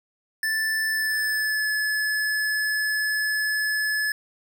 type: tone with pitch glide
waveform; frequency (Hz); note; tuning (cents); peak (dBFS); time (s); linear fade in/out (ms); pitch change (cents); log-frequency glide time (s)
square; 1760 to 1717.8; A6 to A6; 0 to -42; -23; 0.43-4.12; 2; -42; 0.89-1.7
effects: none

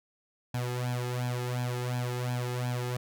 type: tone with flanger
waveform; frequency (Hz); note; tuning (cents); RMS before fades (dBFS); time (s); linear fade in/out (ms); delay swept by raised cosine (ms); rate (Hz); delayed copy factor
sawtooth; 123.6; B2; +2; -32; 0.54-2.97; 5; 1.2 to 2.4; 2.8; +0.85
effects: none

